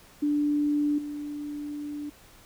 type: tone with level steps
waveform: sine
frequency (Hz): 293.7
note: D4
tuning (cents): 0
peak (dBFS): -22 / -32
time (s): 0.22-2.1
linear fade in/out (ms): 10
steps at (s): 0.98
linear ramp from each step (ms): 5
effects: pink hiss -54 dBFS RMS until 2.45 s